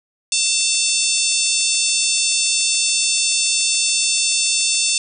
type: harmonic tone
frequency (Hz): 893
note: A5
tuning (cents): +25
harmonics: 3 / 4 / 5 / 6 / 7 / 8 / 9 / 10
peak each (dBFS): -24 / -24 / -24 / -24 / -24 / -24 / -24 / -24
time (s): 0.32-4.98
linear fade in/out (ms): 2
effects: none